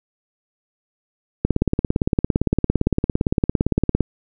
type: click train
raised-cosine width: 3 ms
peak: -3 dBFS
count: 46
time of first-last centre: 1.45-4.007 s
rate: 17.6 Hz
effects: none